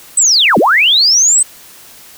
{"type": "linear two-way sweep", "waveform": "sine", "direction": "down then up", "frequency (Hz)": [8310, 164.81, 8310], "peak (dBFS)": -6, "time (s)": [0.17, 1.43], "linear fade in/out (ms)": 5, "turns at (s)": 0.58, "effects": ["white hiss -38 dBFS RMS until 2.17 s"]}